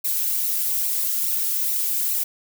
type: noise with flanger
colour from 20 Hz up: violet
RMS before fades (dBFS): -23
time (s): 0.04-2.24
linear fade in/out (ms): 10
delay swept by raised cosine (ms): 0.59 to 3.79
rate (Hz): 2.4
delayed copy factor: -0.9
effects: none